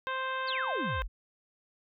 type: harmonic tone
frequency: 523.3 Hz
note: C5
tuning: in tune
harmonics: 1 / 2 / 3 / 4 / 5 / 6 / 7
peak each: -39 / -34 / -36 / -46 / -44 / -47 / -47 dBFS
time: 0.07-1.02 s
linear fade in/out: 0 ms
type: exponential sweep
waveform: sine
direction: down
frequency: 4900 to 34.5 Hz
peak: -33 dBFS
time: 0.47-1.08 s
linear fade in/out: 20 ms
effects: none